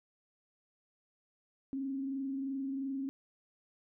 sine tone with frequency modulation, 270.8 Hz, C#4, 40 cents flat, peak -34 dBFS, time 1.73-3.09 s, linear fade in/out 0 ms, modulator 22.9 Hz, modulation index 0.32, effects none

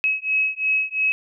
sine beating tone pair, 2561 / 2563.9 Hz, D#7 / E7, +49 / -49 cents, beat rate 2.9 Hz, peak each -22 dBFS, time 0.04-1.12 s, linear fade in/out 0 ms, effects none

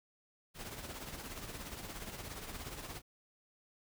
pink noise with tremolo, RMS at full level -43 dBFS, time 0.54-3.02 s, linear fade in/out 50 ms, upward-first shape triangle, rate 17 Hz, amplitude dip 60%, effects none

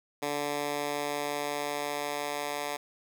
10% pulse tone with high-pass filter sweep, 145.6 Hz, D3, 15 cents flat, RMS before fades -33 dBFS, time 0.22-2.77 s, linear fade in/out 10 ms, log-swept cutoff 320 to 610 Hz, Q 0.72, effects none

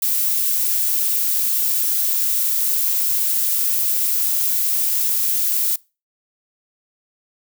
violet noise, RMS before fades -19 dBFS, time 0.02-5.76 s, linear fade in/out 5 ms, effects noise-tail reverb RT60 0.3 s tail -24 dB re dry

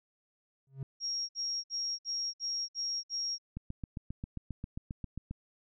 triangle tone with exponential growth, 135.1 Hz, C#3, 44 cents flat, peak -30 dBFS, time 0.67-0.83 s, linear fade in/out 2 ms, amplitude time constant 34 ms
sine tone bursts, 5588 Hz, F8, in tune, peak -32 dBFS, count 7, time 1-3.384 s, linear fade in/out 50 ms, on 290 ms, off 59 ms
click train, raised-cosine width 5 ms, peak -26 dBFS, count 14, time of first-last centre 3.57-5.31 s, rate 7.47 Hz
effects none

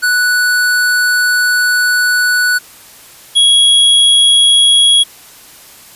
square tone pair in turn, 1480 / 3322 Hz, F#6 / G#7, 0 / 0 cents, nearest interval octave + major second, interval 1400 cents, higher second, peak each -10 / -6 dBFS, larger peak second, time 0.02-2.59 / 3.35-5.04 s, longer first, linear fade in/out 20 ms, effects white hiss -38 dBFS RMS until 5.95 s + resampled to 32000 Hz

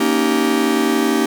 45% pulse chord, Eb dominant seventh, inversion second, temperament just, 233.3 / 280 / 311.1 / 388.9 Hz, Bb3 / Db4 / Eb4 / G4, +2 / +18 / 0 / -14 cents, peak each -20 dBFS, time 0-1.26 s, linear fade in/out 5 ms, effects none

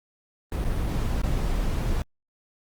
brown noise with dropouts, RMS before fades -25 dBFS, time 0.52-2.02 s, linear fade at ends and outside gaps 1 ms, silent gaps 0.643-0.648 / 1.218-1.235 s, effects Opus 32 kbps

